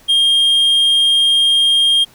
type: tone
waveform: triangle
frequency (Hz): 3220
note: G7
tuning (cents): +46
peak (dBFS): -8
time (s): 0.08-2.05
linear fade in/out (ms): 20
effects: pink hiss -47 dBFS RMS until 2.14 s